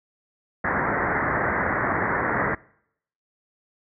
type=low-pass noise; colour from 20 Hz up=white; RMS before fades=-24 dBFS; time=0.64-2.55 s; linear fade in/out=5 ms; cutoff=2000 Hz; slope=96 dB/octave; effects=noise-tail reverb RT60 0.7 s tail -23 dB re dry + high-pass 60 Hz 12 dB/octave